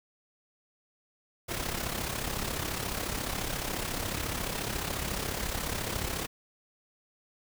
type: noise with amplitude modulation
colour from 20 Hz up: pink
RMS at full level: -31 dBFS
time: 1.48-6.27 s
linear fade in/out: 20 ms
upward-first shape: sine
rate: 34.2 Hz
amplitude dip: 60%
effects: none